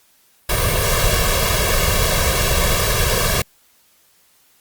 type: noise with comb filter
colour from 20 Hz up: pink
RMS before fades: -17 dBFS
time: 0.49-3.42 s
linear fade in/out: 5 ms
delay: 1.8 ms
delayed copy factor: +0.95
effects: white hiss -56 dBFS RMS until 4.6 s + Opus 48 kbps